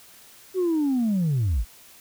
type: linear sweep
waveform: sine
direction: down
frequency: 381.8 to 42.44 Hz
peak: -18 dBFS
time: 0.54-1.65 s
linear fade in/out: 50 ms
effects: tanh soft clip ceiling -18 dBFS + white hiss -50 dBFS RMS until 2 s